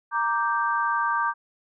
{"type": "chord", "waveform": "sine", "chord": "G minor", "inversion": "first", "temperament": "equal", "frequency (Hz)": [932.3, 1174.7, 1568], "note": ["Bb5", "D6", "G6"], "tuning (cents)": [0, 0, 0], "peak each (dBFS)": [-26, -25, -27], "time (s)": [0.11, 1.34], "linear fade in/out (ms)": 50, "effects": []}